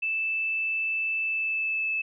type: tone with pitch glide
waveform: sine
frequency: 2637 to 2616 Hz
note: E7 to E7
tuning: 0 to -14 cents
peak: -25 dBFS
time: 0.02-2.02 s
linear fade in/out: 10 ms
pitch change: -14 cents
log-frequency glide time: 1.22-1.91 s
effects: none